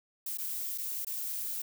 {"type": "noise with dropouts", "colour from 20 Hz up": "violet", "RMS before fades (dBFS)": -36, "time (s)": [0.26, 1.62], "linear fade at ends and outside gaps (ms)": 5, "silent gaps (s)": [[0.374, 0.384], [0.778, 0.782], [1.048, 1.068]], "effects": []}